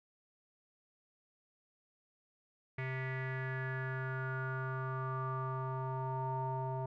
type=tone with low-pass filter sweep; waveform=square; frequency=130.81 Hz; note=C3; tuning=in tune; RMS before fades=-38 dBFS; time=2.78-6.86 s; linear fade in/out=5 ms; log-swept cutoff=2100 to 820 Hz; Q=7.2; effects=none